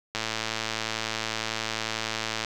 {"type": "click train", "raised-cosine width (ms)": 0.2, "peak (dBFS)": -11, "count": 256, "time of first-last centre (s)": [0.15, 2.447], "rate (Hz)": 111, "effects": []}